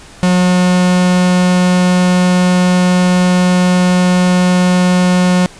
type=tone; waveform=45% pulse; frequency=180.8 Hz; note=F#3; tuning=40 cents flat; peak=-8 dBFS; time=0.23-5.46 s; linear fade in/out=0 ms; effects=pink hiss -37 dBFS RMS until 5.59 s + resampled to 22050 Hz